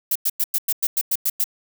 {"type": "noise bursts", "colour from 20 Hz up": "violet", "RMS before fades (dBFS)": -20, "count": 10, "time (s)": [0.11, 1.442], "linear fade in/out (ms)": 5, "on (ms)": 45, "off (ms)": 98, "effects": []}